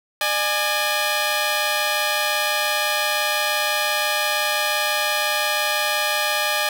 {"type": "tone pair together", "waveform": "10% pulse", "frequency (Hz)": [601.5, 830.6], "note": ["D5", "G#5"], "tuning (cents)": [41, 0], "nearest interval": "tritone", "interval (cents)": 559, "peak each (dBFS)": -14, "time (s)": [0.21, 6.69], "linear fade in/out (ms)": 2, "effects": []}